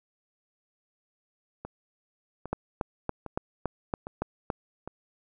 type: two click trains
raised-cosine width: 1 ms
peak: -14 / -23 dBFS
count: 8 / 5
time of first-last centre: 2.53-4.502 / 1.65-4.876 s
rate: 3.55 / 1.24 Hz
effects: none